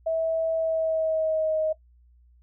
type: tone with pitch glide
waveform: sine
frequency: 650 to 627.1 Hz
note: E5 to D#5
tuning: -24 to +13 cents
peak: -22 dBFS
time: 0.06-1.73 s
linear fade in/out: 10 ms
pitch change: -63 cents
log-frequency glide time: 0.54-1.58 s
effects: noise-tail reverb RT60 0.1 s tail -17 dB re dry + added 60 Hz sine -54 dBFS peak until 2.42 s